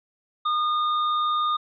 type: tone with tanh clipping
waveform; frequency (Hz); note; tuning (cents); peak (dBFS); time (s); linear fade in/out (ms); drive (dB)
sine; 1221; D#6; -33; -23; 0.45-1.57; 10; 15
effects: resampled to 11025 Hz